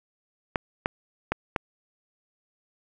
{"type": "clicks", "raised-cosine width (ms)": 0.5, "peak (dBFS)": -9, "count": 4, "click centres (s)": [0.558, 0.859, 1.32, 1.562], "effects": []}